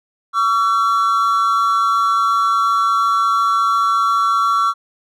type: tone pair together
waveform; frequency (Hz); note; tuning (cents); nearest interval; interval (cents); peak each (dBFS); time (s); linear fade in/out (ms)
triangle; 1134 / 1348.6; C#6 / E6; +39 / +39; minor third; 300; -14; 0.33-4.74; 50
effects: none